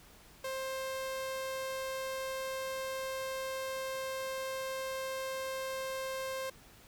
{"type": "tone", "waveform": "sawtooth", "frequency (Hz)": 528, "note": "C5", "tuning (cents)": 16, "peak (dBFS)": -32, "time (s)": [0.44, 6.5], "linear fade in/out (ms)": 5, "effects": ["pink hiss -58 dBFS RMS until 6.87 s"]}